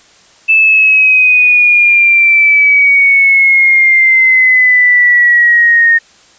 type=exponential sweep; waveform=sine; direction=down; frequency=2637 to 1841 Hz; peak=-4 dBFS; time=0.48-5.99 s; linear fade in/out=20 ms; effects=white hiss -44 dBFS RMS until 6.38 s + resampled to 16000 Hz